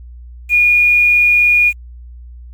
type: tone with quantisation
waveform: sine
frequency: 2439 Hz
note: D#7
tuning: 35 cents flat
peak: -7 dBFS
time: 0.49-1.73 s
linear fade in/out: 50 ms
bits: 6
effects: added 60 Hz sine -31 dBFS peak until 2.53 s + MP3 96 kbps